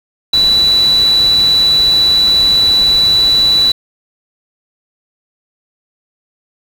sine tone in noise, 3957 Hz, B7, 3 cents sharp, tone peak -7 dBFS, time 0.33-3.72 s, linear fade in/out 5 ms, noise pink, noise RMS -25 dBFS, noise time 0.33-3.72 s, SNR +15 dB, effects none

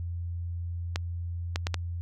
clicks, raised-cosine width 0.2 ms, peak -12 dBFS, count 4, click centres 0.959 / 1.559 / 1.669 / 1.743 s, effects added 86 Hz sine -31 dBFS peak until 2.01 s

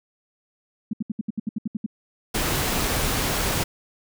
sine tone bursts, 216.5 Hz, A3, 28 cents flat, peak -22 dBFS, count 11, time 0.91-1.863 s, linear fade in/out 5 ms, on 23 ms, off 70 ms
pink noise, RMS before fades -24 dBFS, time 2.34-3.64 s, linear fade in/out 10 ms
effects none

